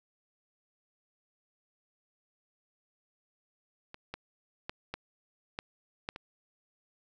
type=clicks; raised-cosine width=0.3 ms; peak=-28 / -22 / -20 / -20 / -19 / -18 / -26 dBFS; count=7; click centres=3.944 / 4.14 / 4.695 / 4.94 / 5.589 / 6.089 / 6.161 s; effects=none